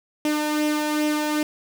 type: tone with flanger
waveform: sawtooth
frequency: 301.5 Hz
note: D4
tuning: 46 cents sharp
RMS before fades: -23 dBFS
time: 0.25-1.43 s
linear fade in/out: 2 ms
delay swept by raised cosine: 0.34 to 1.22 ms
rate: 2.5 Hz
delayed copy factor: +0.5
effects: none